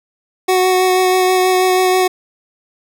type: tone with vibrato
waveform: 25% pulse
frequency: 370 Hz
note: F#4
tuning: in tune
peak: -7 dBFS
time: 0.48-2.08 s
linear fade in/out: 10 ms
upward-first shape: sine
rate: 6.2 Hz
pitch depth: 13 cents each way
effects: none